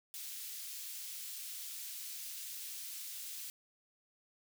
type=high-pass noise; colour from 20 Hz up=white; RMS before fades=-45 dBFS; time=0.14-3.5 s; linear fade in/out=0 ms; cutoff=3000 Hz; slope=12 dB/octave; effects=none